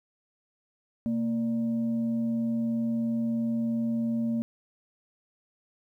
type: tone with frequency modulation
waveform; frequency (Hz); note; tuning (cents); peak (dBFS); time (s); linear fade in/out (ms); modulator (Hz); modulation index
sine; 230; A#3; -23; -25; 1.06-4.42; 0; 357; 0.3
effects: 11-bit